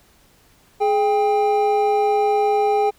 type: tone pair together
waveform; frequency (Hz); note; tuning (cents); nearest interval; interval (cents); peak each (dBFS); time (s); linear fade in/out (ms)
triangle; 420.6 / 795.8; G#4 / G5; +22 / +26; major seventh; 1104; -16; 0.8-2.91; 20
effects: pink hiss -55 dBFS RMS until 2.98 s